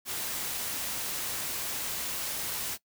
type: noise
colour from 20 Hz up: white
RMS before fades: -34 dBFS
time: 0.05-2.78 s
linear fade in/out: 50 ms
effects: noise-tail reverb RT60 0.1 s tail -20 dB re dry